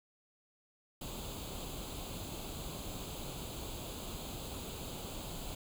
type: noise with comb filter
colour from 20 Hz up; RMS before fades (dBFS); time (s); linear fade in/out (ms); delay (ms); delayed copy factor
pink; -43; 1.01-5.55; 5; 0.27; +0.75
effects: none